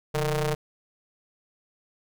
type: ring-modulated tone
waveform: sawtooth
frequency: 155.56 Hz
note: D#3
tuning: in tune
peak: -17 dBFS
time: 0.14-0.55 s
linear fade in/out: 10 ms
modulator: 296 Hz
effects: none